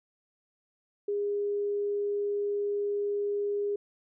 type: tone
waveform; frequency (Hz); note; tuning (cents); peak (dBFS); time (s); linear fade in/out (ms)
sine; 408.3; G#4; -29; -27; 1.08-3.76; 5
effects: none